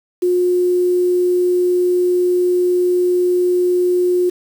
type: tone with quantisation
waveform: sine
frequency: 359 Hz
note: F4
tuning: 48 cents sharp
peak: -12 dBFS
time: 0.22-4.3 s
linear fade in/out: 10 ms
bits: 6
effects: none